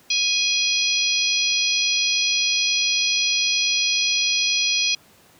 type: harmonic tone with a mistuned harmonic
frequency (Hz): 830.6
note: G#5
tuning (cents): 0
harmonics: 3 / 4 / 5 / 6 / 7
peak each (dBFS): -23 / -24 / -25 / -26 / -26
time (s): 0.1-4.95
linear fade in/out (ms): 5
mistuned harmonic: 4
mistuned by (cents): -18
effects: pink hiss -53 dBFS RMS until 5.39 s + high-pass 100 Hz 12 dB/octave